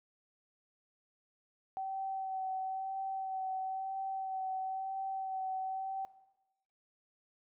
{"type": "tone with vibrato", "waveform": "sine", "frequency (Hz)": 765, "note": "G5", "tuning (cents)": -42, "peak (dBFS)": -35, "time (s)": [1.77, 6.05], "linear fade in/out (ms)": 0, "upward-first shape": "sine", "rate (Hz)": 1, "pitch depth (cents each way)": 16, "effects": ["noise-tail reverb RT60 1.0 s tail -17 dB re dry"]}